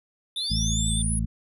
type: tone with vibrato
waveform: square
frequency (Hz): 3533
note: A7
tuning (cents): +6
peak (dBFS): -31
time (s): 0.36-1.02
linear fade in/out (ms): 2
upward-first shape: sine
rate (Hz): 10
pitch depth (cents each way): 23
type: linear sweep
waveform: sine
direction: up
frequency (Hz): 3729 to 10548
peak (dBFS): -28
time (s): 0.37-1.19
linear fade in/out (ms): 2
type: harmonic tone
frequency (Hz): 55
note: A1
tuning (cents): 0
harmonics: 1 / 2 / 3 / 4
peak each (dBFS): -26 / -29 / -31 / -32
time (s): 0.5-1.26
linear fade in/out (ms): 10
effects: none